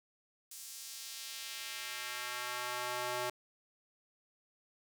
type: tone with high-pass filter sweep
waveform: square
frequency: 123.47 Hz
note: B2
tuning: in tune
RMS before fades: -41 dBFS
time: 0.51-3.3 s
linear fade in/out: 5 ms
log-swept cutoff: 7600 to 570 Hz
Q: 0.97
effects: none